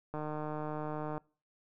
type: click train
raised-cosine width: 1 ms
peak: -25 dBFS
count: 159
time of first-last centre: 0.14-1.179 s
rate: 152 Hz
effects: noise-tail reverb RT60 0.4 s tail -25 dB re dry